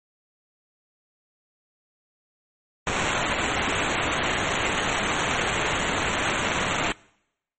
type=noise with sample-and-hold; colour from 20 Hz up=violet; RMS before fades=-25 dBFS; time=2.87-6.92 s; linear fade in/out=0 ms; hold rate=4900 Hz; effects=noise-tail reverb RT60 0.8 s tail -24 dB re dry + MP3 32 kbps